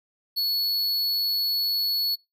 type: tone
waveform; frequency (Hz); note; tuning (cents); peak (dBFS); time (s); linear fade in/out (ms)
square; 4398; C#8; -14; -23; 0.36-2.16; 20
effects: noise-tail reverb RT60 0.2 s tail -22 dB re dry